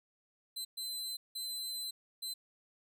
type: tone bursts at uneven times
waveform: sawtooth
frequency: 4052 Hz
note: B7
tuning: 44 cents sharp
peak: -35 dBFS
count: 4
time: 0.56-0.65 / 0.77-1.17 / 1.35-1.91 / 2.22-2.34 s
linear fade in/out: 10 ms
effects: none